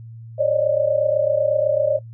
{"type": "tone cluster", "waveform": "sine", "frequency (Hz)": [547, 585, 613], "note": ["C#5", "D5", "D#5"], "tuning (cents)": [-23, -7, -26], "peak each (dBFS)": -20, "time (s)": [0.38, 1.99], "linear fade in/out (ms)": 20, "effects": ["noise-tail reverb RT60 0.1 s tail -21 dB re dry", "added 114 Hz sine -35 dBFS peak until 2.13 s"]}